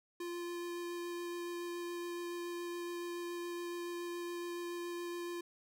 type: tone with vibrato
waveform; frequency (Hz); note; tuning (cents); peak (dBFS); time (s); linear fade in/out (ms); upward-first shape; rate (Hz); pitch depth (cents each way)
square; 347.3; F4; -10; -40; 0.2-5.41; 5; sine; 7.1; 8
effects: none